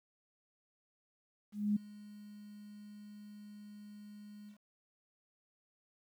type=tone with ADSR envelope; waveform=sine; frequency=207.7 Hz; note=G#3; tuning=in tune; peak=-27 dBFS; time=1.52-4.58 s; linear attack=240 ms; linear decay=9 ms; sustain=-22 dB; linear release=93 ms; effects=11-bit